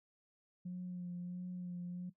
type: tone with vibrato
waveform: sine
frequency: 178.5 Hz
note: F3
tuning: 38 cents sharp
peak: -39 dBFS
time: 0.65-2.1 s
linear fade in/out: 10 ms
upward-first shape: sine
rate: 1.5 Hz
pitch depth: 23 cents each way
effects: noise-tail reverb RT60 0.1 s tail -17 dB re dry + tanh soft clip ceiling -36 dBFS